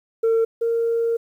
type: tone pair in turn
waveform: sine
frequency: 453.6 / 462.1 Hz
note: A#4 / A#4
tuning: -47 / -15 cents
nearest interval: unison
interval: 32 cents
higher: second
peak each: -13 / -17 dBFS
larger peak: first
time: 0.23-0.45 / 0.61-1.17 s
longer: second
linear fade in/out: 10 ms
effects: tanh soft clip ceiling -14 dBFS + 9-bit